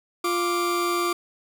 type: tone pair together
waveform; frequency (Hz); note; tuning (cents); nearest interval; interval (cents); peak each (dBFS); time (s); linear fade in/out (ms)
40% pulse; 349.2 / 1174.7; F4 / D6; 0 / 0; octave + major sixth; 2100; -24; 0.24-1.13; 5
effects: none